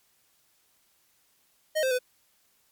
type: tone with pitch steps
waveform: square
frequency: 622 / 523 / 502 Hz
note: D#5 / C5 / B4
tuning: -1 / -1 / +28 cents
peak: -24 dBFS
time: 1.75-1.99 s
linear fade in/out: 20 ms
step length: 80 ms
effects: white hiss -67 dBFS RMS until 2.71 s + MP3 96 kbps